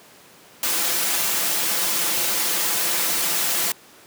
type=noise with comb filter; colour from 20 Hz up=white; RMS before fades=-22 dBFS; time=0.63-3.72 s; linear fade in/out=2 ms; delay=5.9 ms; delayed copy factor=+0.6; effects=pink hiss -48 dBFS RMS until 4.06 s + high-pass 200 Hz 12 dB/octave